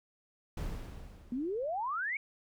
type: noise with exponential decay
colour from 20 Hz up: brown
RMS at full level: -35 dBFS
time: 0.57-2 s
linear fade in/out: 5 ms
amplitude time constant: 310 ms
type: exponential sweep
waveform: sine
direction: up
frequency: 233.1 to 2287 Hz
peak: -32 dBFS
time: 1.32-2.17 s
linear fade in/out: 2 ms
effects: none